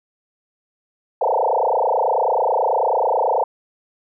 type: tone with frequency modulation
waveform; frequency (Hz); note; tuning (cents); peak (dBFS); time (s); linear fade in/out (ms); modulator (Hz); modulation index
sine; 698.5; F5; 0; -15; 1.21-3.44; 5; 29.2; 7.9
effects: none